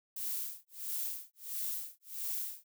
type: noise with tremolo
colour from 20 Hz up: violet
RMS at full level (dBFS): -36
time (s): 0.16-2.64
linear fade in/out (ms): 5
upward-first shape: sine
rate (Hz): 1.5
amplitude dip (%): 100
effects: none